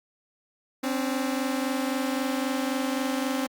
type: tone pair together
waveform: sawtooth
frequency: 261.6 / 285.4 Hz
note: C4 / D4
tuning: 0 / -49 cents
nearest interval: major second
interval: 151 cents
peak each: -23 / -27 dBFS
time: 0.83-3.47 s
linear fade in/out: 10 ms
effects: Opus 48 kbps